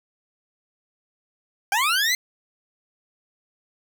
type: linear sweep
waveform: 20% pulse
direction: up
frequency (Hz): 758 to 2093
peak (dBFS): -14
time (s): 1.72-2.15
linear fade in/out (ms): 2
effects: 8-bit